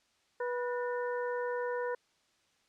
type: harmonic tone with a mistuned harmonic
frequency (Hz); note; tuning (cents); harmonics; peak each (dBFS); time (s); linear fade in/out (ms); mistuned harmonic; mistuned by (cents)
489.1; B4; -17; 1 / 2 / 3 / 4; -33 / -39 / -43 / -45; 0.4-1.95; 5; 4; -140
effects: white hiss -71 dBFS RMS until 2.68 s + low-pass 6000 Hz 12 dB/octave